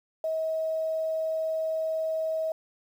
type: tone with quantisation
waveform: sine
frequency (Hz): 639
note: D#5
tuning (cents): +46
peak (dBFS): -26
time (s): 0.24-2.52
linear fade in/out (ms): 2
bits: 9
effects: none